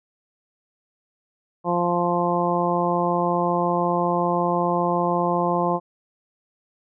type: harmonic tone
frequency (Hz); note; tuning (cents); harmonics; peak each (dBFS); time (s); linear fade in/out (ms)
174.61; F3; 0; 1 / 2 / 3 / 4 / 5 / 6; -26 / -26 / -26 / -26 / -26 / -26; 1.64-5.8; 50
effects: none